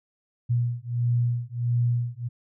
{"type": "beating tone pair", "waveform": "sine", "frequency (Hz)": [119.4, 120.9], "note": ["A#2", "B2"], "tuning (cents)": [42, -36], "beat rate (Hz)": 1.5, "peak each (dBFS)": -25, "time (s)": [0.49, 2.29], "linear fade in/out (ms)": 20, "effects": []}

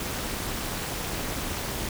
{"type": "noise with amplitude modulation", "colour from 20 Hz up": "pink", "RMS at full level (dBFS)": -28, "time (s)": [0, 1.89], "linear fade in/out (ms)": 2, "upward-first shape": "sine", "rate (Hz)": 272, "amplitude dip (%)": 80, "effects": []}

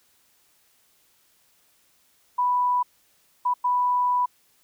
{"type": "tone bursts at uneven times", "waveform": "sine", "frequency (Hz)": 987.8, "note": "B5", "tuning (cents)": 0, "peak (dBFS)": -19, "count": 3, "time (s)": [[2.38, 2.83], [3.45, 3.54], [3.64, 4.26]], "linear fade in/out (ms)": 10, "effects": ["white hiss -63 dBFS RMS until 4.63 s"]}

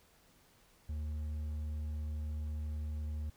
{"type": "tone with hard clipping", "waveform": "triangle", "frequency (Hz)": 76, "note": "D#2", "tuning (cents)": -40, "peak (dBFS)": -37, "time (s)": [0.89, 3.3], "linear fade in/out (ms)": 5, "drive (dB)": 7, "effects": ["pink hiss -66 dBFS RMS until 3.36 s"]}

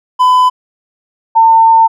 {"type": "tone pair in turn", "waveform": ["triangle", "sine"], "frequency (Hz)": [1006, 902.2], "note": ["B5", "A5"], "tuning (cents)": [32, 43], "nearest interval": "major second", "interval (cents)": 189, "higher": "first", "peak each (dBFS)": -3, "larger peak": "neither", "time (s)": [[0.19, 0.5], [1.35, 1.88]], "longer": "second", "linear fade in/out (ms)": 20, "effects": []}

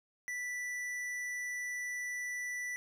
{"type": "tone with tanh clipping", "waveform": "sine", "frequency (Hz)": 1972, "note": "B6", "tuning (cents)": -3, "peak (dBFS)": -38, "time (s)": [0.28, 2.76], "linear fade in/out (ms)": 0, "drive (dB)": 13, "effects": []}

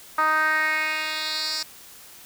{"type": "tone with band-pass filter sweep", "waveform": "10% pulse", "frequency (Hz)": 311.1, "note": "D#4", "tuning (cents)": 0, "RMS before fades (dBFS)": -24, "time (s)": [0.18, 1.63], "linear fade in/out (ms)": 5, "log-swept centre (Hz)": [1200, 5400], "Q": 3.2, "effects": ["white hiss -46 dBFS RMS until 2.25 s"]}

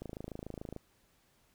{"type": "click train", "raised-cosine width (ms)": 2, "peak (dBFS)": -28, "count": 21, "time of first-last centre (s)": [0.02, 0.763], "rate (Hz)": 26.9, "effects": ["pink hiss -70 dBFS RMS until 1.54 s"]}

